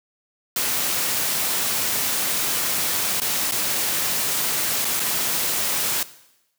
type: noise with dropouts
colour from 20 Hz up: white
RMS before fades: -23 dBFS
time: 0.56-6.03 s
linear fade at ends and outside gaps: 2 ms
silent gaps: 3.201-3.217 / 3.512-3.52 / 4.847-4.851 / 4.997-5.001 s
effects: noise-tail reverb RT60 0.9 s tail -17 dB re dry + high-pass 100 Hz 12 dB/octave